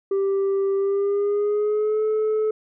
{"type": "tone with pitch glide", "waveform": "sine", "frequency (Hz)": [392, 432.4], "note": ["G4", "A4"], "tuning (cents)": [0, -30], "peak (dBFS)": -16, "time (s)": [0.11, 2.51], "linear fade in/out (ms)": 5, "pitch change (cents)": 170, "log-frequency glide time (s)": [0.76, 2.03], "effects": ["tanh soft clip ceiling -18 dBFS"]}